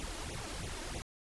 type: noise with flanger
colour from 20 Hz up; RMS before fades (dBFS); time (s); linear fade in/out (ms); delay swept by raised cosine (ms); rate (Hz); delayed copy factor
pink; -41; 0-1.02; 0; 0.3 to 3.3; 3.1; +0.95
effects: resampled to 24000 Hz